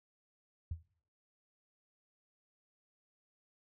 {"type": "tone with exponential decay", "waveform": "sine", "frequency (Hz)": 82.41, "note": "E2", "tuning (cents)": 0, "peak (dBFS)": -33, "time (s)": [0.71, 0.83], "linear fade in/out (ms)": 5, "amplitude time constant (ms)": 25, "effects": ["noise-tail reverb RT60 0.6 s tail -22 dB re dry"]}